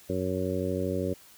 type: harmonic tone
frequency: 92.6 Hz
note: F#2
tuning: 2 cents sharp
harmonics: 1 / 2 / 3 / 4 / 5 / 6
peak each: -34 / -34 / -34 / -34 / -34 / -34 dBFS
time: 0.09-1.14 s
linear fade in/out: 10 ms
effects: white hiss -54 dBFS RMS until 1.37 s